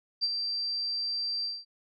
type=tone with ADSR envelope; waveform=sine; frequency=4699 Hz; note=D8; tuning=in tune; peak=-23 dBFS; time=0.21-1.65 s; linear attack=27 ms; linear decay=41 ms; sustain=-6 dB; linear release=210 ms; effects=none